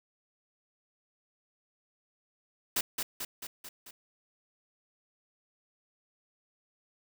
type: noise with echo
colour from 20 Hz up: white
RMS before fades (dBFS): -29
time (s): 2.76-2.81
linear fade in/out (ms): 5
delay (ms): 220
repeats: 5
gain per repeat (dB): -4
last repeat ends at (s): 3.91
effects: none